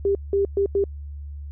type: tone bursts at uneven times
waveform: sine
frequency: 397.2 Hz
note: G4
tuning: 23 cents sharp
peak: -17 dBFS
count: 4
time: 0.05-0.15 / 0.33-0.45 / 0.57-0.66 / 0.75-0.84 s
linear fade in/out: 2 ms
effects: added 72 Hz sine -32 dBFS peak until 1.51 s